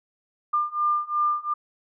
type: beating tone pair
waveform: sine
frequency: 1198 / 1200.8 Hz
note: D6 / D6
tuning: +34 / +38 cents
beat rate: 2.8 Hz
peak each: -25 / -24 dBFS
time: 0.53-1.54 s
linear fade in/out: 10 ms
effects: none